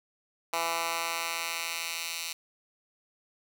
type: tone with high-pass filter sweep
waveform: 10% pulse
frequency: 166.8 Hz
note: E3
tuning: 21 cents sharp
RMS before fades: -33 dBFS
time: 0.53-2.33 s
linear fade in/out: 5 ms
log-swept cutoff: 890 to 3300 Hz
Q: 0.96
effects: none